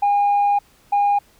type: tone pair in turn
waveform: sine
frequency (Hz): 813 / 813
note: G#5 / G#5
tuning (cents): -37 / -37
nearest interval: unison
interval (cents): 0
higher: neither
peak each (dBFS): -12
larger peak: neither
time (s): 0.02-0.59 / 0.92-1.19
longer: first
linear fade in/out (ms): 10
effects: tanh soft clip ceiling -12 dBFS + pink hiss -55 dBFS RMS until 1.39 s